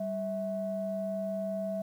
sine tone pair together, 195.13 / 652 Hz, G3 / E5, -8 / -19 cents, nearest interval octave + major sixth, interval 2089 cents, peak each -35 / -32 dBFS, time 0-1.82 s, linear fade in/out 5 ms, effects tanh soft clip ceiling -23 dBFS + 10-bit

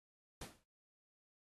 pink noise with exponential decay, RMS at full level -45 dBFS, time 0.41-0.64 s, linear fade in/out 5 ms, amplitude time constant 50 ms, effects AAC 32 kbps

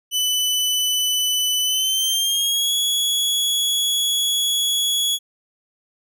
sawtooth tone with pitch glide, 2995 to 3362 Hz, F#7 to G#7, +20 to +20 cents, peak -15 dBFS, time 0.11-5.19 s, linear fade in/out 50 ms, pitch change +200 cents, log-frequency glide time 1.63-2.74 s, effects none

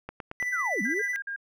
click train, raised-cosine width 0.5 ms, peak -21 dBFS, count 4, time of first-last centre 0.09-0.426 s, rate 8.92 Hz
triangle tone with tremolo, 1982 Hz, B6, 6 cents sharp, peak -24 dBFS, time 0.4-1.16 s, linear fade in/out 0 ms, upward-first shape sine, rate 16 Hz, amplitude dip 40%
sine linear two-way sweep, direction down then up, 1615 to 185 to 453.1 Hz, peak -29 dBFS, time 0.52-1.02 s, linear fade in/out 10 ms, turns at 0.82 s
sine tone bursts, 1614 Hz, G#6, 50 cents flat, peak -31 dBFS, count 4, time 0.85-1.362 s, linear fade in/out 5 ms, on 92 ms, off 48 ms
effects none

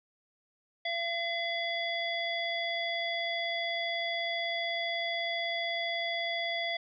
harmonic tone, 679 Hz, F5, 49 cents flat, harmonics 1 / 3 / 5 / 7, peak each -35 / -34 / -36 / -44 dBFS, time 0.85-6.77 s, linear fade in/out 5 ms, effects none

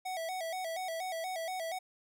square tone with vibrato, 698.5 Hz, F5, in tune, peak -36 dBFS, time 0.05-1.79 s, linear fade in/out 10 ms, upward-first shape square, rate 4.2 Hz, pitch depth 110 cents each way, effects none

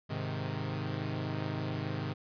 sawtooth chord, Ab major, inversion none, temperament equal, 103.83 / 130.81 / 155.56 Hz, Ab2 / C3 / Eb3, 0 / 0 / 0 cents, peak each -34 dBFS, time 0.09-2.14 s, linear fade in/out 20 ms, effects resampled to 11025 Hz

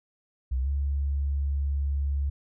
sine tone with pitch glide, 64 to 70.2 Hz, C2 to C#2, -38 to +22 cents, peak -24 dBFS, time 0.51-2.3 s, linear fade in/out 10 ms, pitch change +160 cents, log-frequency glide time 0.62-0.68 s, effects none

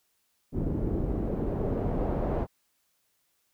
pink noise with low-pass filter sweep, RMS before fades -29 dBFS, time 0.52-2.47 s, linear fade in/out 50 ms, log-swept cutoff 310 to 670 Hz, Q 1.3, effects white hiss -73 dBFS RMS until 3.53 s

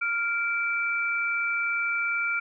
sine tone pair together, 1396.9 / 2328 Hz, F6 / D7, 0 / -16 cents, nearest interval major sixth, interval 884 cents, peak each -27 dBFS, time 0.01-2.4 s, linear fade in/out 10 ms, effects none

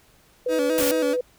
sine tone, 497.5 Hz, B4, 13 cents sharp, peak -21 dBFS, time 0.46-1.21 s, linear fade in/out 5 ms
30% pulse tone with vibrato, 300.9 Hz, D4, 42 cents sharp, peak -21 dBFS, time 0.48-1.17 s, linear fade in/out 50 ms, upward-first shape square, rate 4.6 Hz, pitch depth 87 cents each way
white noise, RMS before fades -26 dBFS, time 0.78-0.91 s, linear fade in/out 0 ms
clicks, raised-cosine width 2 ms, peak -24 dBFS, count 2, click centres 0.793 / 0.827 s
effects pink hiss -57 dBFS RMS until 1.38 s

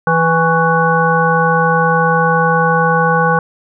harmonic tone with a mistuned harmonic, 164.81 Hz, E3, in tune, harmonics 1 / 3 / 5 / 7 / 9, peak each -16 / -16 / -16 / -16 / -16 dBFS, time 0.07-3.39 s, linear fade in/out 2 ms, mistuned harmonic 7, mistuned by -61 cents, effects none

